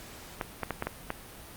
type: clicks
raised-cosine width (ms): 0.5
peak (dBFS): -15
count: 6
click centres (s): 0.412 / 0.633 / 0.707 / 0.824 / 0.87 / 1.104
effects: pink hiss -47 dBFS RMS until 1.56 s + Opus 48 kbps